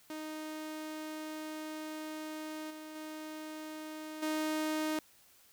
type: tone with level steps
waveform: sawtooth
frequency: 310.3 Hz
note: D#4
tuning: 5 cents flat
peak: -36 / -41 / -38 / -28 dBFS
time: 0.1-4.99 s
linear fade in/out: 2 ms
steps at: 2.7 / 2.95 / 4.22 s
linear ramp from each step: 10 ms
effects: white hiss -63 dBFS RMS until 5.52 s